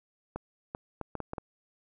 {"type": "clicks", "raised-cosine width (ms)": 1, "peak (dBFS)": -21, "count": 7, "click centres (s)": [0.36, 0.749, 1.013, 1.153, 1.203, 1.334, 1.382], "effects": []}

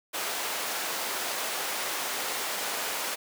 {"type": "high-pass noise", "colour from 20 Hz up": "pink", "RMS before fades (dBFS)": -32, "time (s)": [0.13, 3.16], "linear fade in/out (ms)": 20, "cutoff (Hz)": 580, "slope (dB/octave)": 12, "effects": []}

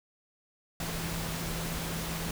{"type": "tone in noise", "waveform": "sine", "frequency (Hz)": 165.6, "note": "E3", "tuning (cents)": 8, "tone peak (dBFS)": -37, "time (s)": [0.8, 2.31], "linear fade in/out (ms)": 2, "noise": "pink", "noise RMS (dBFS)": -36, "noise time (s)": [0.8, 2.31], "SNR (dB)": -4, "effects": []}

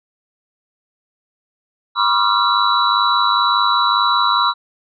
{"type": "tone cluster", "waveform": "sine", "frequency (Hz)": [972, 1077, 1179, 1372, 3936], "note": ["B5", "C6", "D6", "F6", "B7"], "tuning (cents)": [-28, 50, 6, -31, -7], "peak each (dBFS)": -19, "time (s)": [1.95, 4.54], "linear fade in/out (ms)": 50, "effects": []}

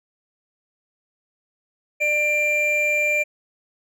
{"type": "tone pair together", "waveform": "triangle", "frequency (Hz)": [596.3, 2373], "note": ["D5", "D7"], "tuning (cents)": [26, 17], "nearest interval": "2 octaves", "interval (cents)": 2391, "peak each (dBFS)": [-23, -17], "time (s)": [2, 3.24], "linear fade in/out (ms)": 20, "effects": []}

